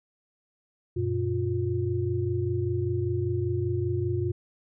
sine tone cluster, 94 / 119.1 / 354.6 Hz, F#2 / A#2 / F4, +28 / +38 / +26 cents, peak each -29 dBFS, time 0.96-4.32 s, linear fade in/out 10 ms, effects none

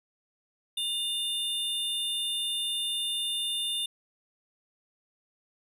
square tone pair together, 2844 / 3580 Hz, F7 / A7, +31 / +29 cents, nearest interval major third, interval 398 cents, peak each -36 / -30 dBFS, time 0.77-3.86 s, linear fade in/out 5 ms, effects resampled to 32000 Hz

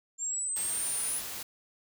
sine linear sweep, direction up, 7300 to 9980 Hz, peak -30 dBFS, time 0.18-1.22 s, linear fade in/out 50 ms
white noise, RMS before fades -39 dBFS, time 0.56-1.43 s, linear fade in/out 5 ms
effects none

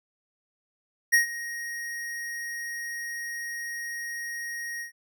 square tone with ADSR envelope, 1876 Hz, A#6, 11 cents sharp, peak -16 dBFS, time 1.12-4.92 s, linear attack 19 ms, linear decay 120 ms, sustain -17 dB, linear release 110 ms, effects none

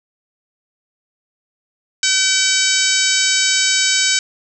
harmonic tone with a mistuned harmonic, 764 Hz, G5, 45 cents flat, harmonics 2 / 3 / 4 / 5 / 6 / 7 / 8 / 9 / 10, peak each -22 / -22 / -22 / -22 / -22 / -22 / -22 / -22 / -22 dBFS, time 2.03-4.19 s, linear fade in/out 2 ms, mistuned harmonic 10, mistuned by +24 cents, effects none

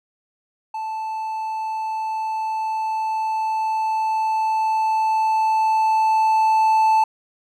triangle tone with level ramp, 878 Hz, A5, 4 cents flat, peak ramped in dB -23 to -11 dBFS, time 0.74-7.04 s, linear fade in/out 5 ms, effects none

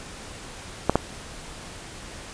clicks, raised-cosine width 1 ms, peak -3 dBFS, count 2, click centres 0.896 / 0.956 s, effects pink hiss -40 dBFS RMS until 2.33 s + resampled to 22050 Hz

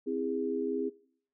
sine chord, C augmented, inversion none, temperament just, 261.6 / 327 / 408.8 Hz, C4 / E4 / G#4, 0 / -14 / -27 cents, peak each -34 / -36 / -33 dBFS, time 0.06-0.9 s, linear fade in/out 20 ms, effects noise-tail reverb RT60 0.6 s tail -22 dB re dry

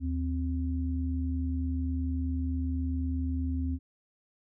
sine tone pair together, 77.78 / 261.2 Hz, D#2 / C4, 0 / -3 cents, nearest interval octave + major sixth, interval 2097 cents, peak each -29 / -33 dBFS, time 0-3.79 s, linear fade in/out 50 ms, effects none

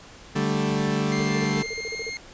30% pulse chord, D suspended fourth, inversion none, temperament equal, 146.83 / 196 / 220 Hz, D3 / G3 / A3, 0 / 0 / 0 cents, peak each -24 dBFS, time 0.35-1.63 s, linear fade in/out 10 ms
sawtooth tone with pitch glide, 2100 to 2131 Hz, C7 to C7, +6 to +31 cents, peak -27 dBFS, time 1.12-2.17 s, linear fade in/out 0 ms, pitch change +25 cents, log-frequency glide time 1.47-2 s
sine tone bursts, 450 Hz, A4, 39 cents sharp, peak -31 dBFS, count 13, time 1.2-2.095 s, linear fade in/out 2 ms, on 31 ms, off 41 ms
effects pink hiss -46 dBFS RMS until 2.33 s + resampled to 16000 Hz

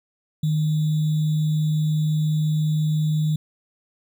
sine tone with sample-and-hold, 154.3 Hz, D#3, 14 cents flat, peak -18 dBFS, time 0.43-3.36 s, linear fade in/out 5 ms, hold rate 3675 Hz, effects none

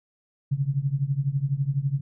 sine tone with tremolo, 138.59 Hz, C#3, in tune, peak -18 dBFS, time 0.51-2.01 s, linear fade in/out 10 ms, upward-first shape triangle, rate 12 Hz, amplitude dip 95%, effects none

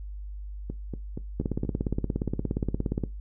two click trains, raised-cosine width 3 ms, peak -14 / -20 dBFS, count 29 / 5, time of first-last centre 1.4-3.037 / 0.7-1.65 s, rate 17.1 / 4.21 Hz, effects noise-tail reverb RT60 0.2 s tail -19 dB re dry + added 50 Hz sine -35 dBFS peak until 3.2 s

